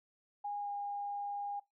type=tone with pitch glide; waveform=sine; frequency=819 to 811.9 Hz; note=G#5 to G#5; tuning=-24 to -39 cents; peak=-36 dBFS; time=0.44-1.6 s; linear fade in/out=10 ms; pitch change=-15 cents; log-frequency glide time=0.6-0.69 s; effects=noise-tail reverb RT60 0.2 s tail -22 dB re dry